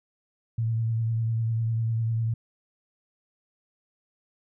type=tone with vibrato; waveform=sine; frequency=113.5 Hz; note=A#2; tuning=46 cents flat; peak=-23 dBFS; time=0.58-2.34 s; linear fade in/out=5 ms; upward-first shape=triangle; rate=10 Hz; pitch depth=33 cents each way; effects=none